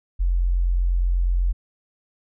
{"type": "tone", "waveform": "sine", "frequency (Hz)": 44.14, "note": "F1", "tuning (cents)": 19, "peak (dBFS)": -17, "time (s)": [0.19, 1.53], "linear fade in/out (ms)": 20, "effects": []}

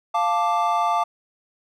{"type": "chord", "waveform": "triangle", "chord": "D minor", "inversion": "first", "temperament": "equal", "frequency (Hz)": [698.5, 880, 1174.7], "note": ["F5", "A5", "D6"], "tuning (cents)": [0, 0, 0], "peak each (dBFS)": -21, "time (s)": [0.14, 1.04], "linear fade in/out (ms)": 10, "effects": []}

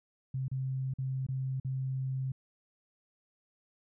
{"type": "tone with dropouts", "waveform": "sine", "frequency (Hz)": 131.9, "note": "C3", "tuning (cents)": 14, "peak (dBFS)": -31, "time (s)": [0.34, 2.32], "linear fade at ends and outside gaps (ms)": 5, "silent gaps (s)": [[0.482, 0.514], [0.938, 0.985], [1.266, 1.286], [1.6, 1.647]], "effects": []}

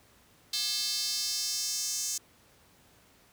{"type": "tone with high-pass filter sweep", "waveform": "square", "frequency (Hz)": 240, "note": "B3", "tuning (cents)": -49, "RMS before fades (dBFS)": -32, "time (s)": [0.53, 2.18], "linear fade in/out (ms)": 5, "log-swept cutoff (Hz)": [4200, 6400], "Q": 3.5, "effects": ["pink hiss -61 dBFS RMS until 3.32 s", "high-pass 60 Hz 12 dB/octave"]}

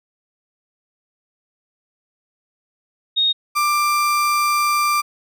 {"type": "tone pair in turn", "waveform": ["sine", "35% pulse"], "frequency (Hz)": [3724, 1183.9], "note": ["A#7", "D6"], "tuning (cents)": [-2, 14], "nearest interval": "octave + minor sixth", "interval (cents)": 1984, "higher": "first", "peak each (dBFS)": -14, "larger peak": "neither", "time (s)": [[3.16, 3.33], [3.55, 5.02]], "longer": "second", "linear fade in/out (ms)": 20, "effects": []}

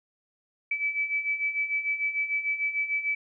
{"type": "beating tone pair", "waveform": "sine", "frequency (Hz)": [2298, 2304.7], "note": ["D7", "D7"], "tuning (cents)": [-38, -33], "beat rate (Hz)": 6.7, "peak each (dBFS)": [-32, -27], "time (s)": [0.71, 3.15], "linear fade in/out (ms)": 5, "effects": []}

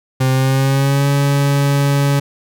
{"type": "tone with pitch glide", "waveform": "40% pulse", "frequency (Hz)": [130.81, 141.01], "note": ["C3", "C#3"], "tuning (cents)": [0, 30], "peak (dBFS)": -11, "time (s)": [0.2, 2.2], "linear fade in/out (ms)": 10, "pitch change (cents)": 130, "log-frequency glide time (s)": [0.31, 1.08], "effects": []}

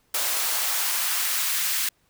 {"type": "noise with high-pass filter sweep", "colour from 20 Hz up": "white", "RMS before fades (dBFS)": -25, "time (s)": [0.14, 1.89], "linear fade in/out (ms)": 5, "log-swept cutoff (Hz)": [570, 1700], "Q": 1, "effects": ["pink hiss -66 dBFS RMS until 2.09 s"]}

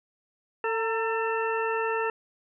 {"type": "harmonic tone with a mistuned harmonic", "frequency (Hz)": 446.8, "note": "A4", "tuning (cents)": 27, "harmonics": [1, 2, 3, 4, 6], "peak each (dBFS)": [-28, -31, -33, -34, -36], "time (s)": [0.64, 2.1], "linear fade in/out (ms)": 2, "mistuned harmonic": 2, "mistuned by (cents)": 45, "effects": []}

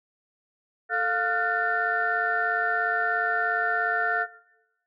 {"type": "tone cluster", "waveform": "sine", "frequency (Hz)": [442, 703, 1392, 1489, 1793], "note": ["A4", "F5", "F6", "F#6", "A6"], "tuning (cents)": [8, 11, -6, 11, 32], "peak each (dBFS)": [-33, -29, -27, -28, -28], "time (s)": [0.89, 4.27], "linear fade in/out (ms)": 50, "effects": ["noise-tail reverb RT60 0.9 s tail -18 dB re dry", "tanh soft clip ceiling -12 dBFS"]}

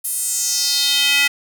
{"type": "tone with high-pass filter sweep", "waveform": "square", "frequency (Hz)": 283.2, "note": "C#4", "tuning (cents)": 37, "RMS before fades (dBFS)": -18, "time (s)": [0.04, 1.28], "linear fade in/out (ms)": 10, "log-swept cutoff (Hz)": [11000, 2200], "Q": 3, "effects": []}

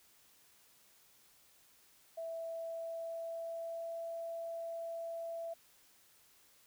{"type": "tone with pitch glide", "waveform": "sine", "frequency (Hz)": [659.3, 667], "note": ["E5", "E5"], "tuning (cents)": [0, 20], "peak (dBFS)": -39, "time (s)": [2.17, 5.54], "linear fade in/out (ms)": 10, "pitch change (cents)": 20, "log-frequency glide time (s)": [2.33, 4.01], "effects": ["white hiss -66 dBFS RMS until 6.66 s"]}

